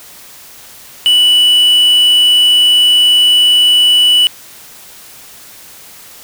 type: tone with quantisation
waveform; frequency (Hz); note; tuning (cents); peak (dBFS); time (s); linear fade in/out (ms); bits
triangle; 2960; F#7; 0; -4; 1.06-4.27; 0; 4
effects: white hiss -36 dBFS RMS until 6.23 s